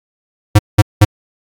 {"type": "tone bursts", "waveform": "square", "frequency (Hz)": 104.6, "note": "G#2", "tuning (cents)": 13, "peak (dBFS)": -3, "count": 3, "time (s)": [0.55, 1.05], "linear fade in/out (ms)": 10, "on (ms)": 40, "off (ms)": 190, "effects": ["AAC 64 kbps"]}